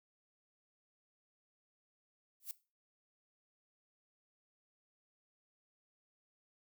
violet noise with exponential growth, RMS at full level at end -37 dBFS, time 2.4-2.51 s, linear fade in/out 1 ms, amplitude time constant 23 ms, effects noise-tail reverb RT60 0.3 s tail -18 dB re dry

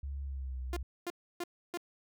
sine tone with pitch glide, 69.3 to 63.55 Hz, C#2 to C2, 0 to -50 cents, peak -36 dBFS, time 0.03-0.83 s, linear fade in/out 5 ms, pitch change -150 cents, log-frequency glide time 0.23-0.6 s
sawtooth tone bursts, 349.2 Hz, F4, in tune, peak -31 dBFS, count 4, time 0.73-1.774 s, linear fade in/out 2 ms, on 36 ms, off 300 ms
effects none

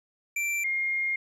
square / sine tone pair in turn, 2349 / 2130 Hz, D7 / C7, 0 / +30 cents, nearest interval major second, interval 170 cents, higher first, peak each -27 / -25 dBFS, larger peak second, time 0.36-0.64 / 0.64-1.16 s, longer second, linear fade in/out 5 ms, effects low-pass 12000 Hz 12 dB/octave + 11-bit

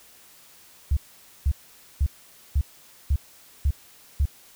sine tone bursts, 70.4 Hz, C#2, 27 cents sharp, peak -17 dBFS, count 7, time 0.91-4.256 s, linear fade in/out 5 ms, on 58 ms, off 490 ms, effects white hiss -52 dBFS RMS until 4.55 s

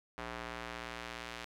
square tone with band-pass filter sweep, 58.6 Hz, A#1, 10 cents sharp, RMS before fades -44 dBFS, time 0.18-1.45 s, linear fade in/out 0 ms, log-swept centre 1400 to 2700 Hz, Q 0.74, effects none

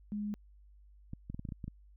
sine tone, 207.7 Hz, G#3, in tune, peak -34 dBFS, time 0.12-0.34 s, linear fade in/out 0 ms
clicks, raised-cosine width 5 ms, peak -28 dBFS, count 9, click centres 1.134 / 1.3 / 1.345 / 1.394 / 1.452 / 1.489 / 1.522 / 1.642 / 1.68 s
effects added 50 Hz sine -56 dBFS peak until 1.96 s

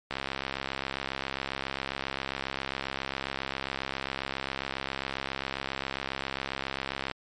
click train, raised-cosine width 0.3 ms, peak -15 dBFS, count 473, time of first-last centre 0.11-7.113 s, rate 67.4 Hz, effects MP3 48 kbps

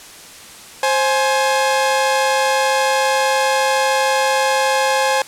sawtooth tone pair together, 529 / 839.7 Hz, C5 / G#5, +19 / +19 cents, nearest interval minor sixth, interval 800 cents, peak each -13 dBFS, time 0.83-5.22 s, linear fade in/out 2 ms, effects white hiss -38 dBFS RMS until 5.27 s + low-pass 10000 Hz 12 dB/octave

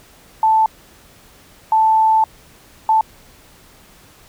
sine tone bursts at uneven times, 880 Hz, A5, in tune, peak -10 dBFS, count 3, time 0.43-0.66 / 1.72-2.24 / 2.89-3.01 s, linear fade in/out 2 ms, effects pink hiss -47 dBFS RMS until 4.28 s

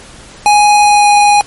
square tone with pitch glide, 830.6 to 824.4 Hz, G#5 to G#5, 0 to -13 cents, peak -5 dBFS, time 0.46-1.41 s, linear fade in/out 0 ms, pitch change -13 cents, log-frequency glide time 0.78-1.09 s, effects pink hiss -35 dBFS RMS until 1.46 s + MP3 48 kbps

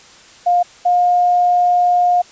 sine tone pair in turn, 707 / 711.9 Hz, F5 / F5, +21 / +33 cents, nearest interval unison, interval 12 cents, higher second, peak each -10 dBFS, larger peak neither, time 0.46-0.63 / 0.85-2.22 s, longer second, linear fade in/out 10 ms, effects white hiss -43 dBFS RMS until 2.31 s + resampled to 16000 Hz

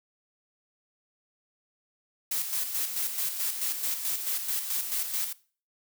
blue noise with tremolo, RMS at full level -29 dBFS, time 2.31-5.33 s, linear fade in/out 5 ms, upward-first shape square, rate 4.6 Hz, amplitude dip 50%, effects noise-tail reverb RT60 0.4 s tail -19 dB re dry

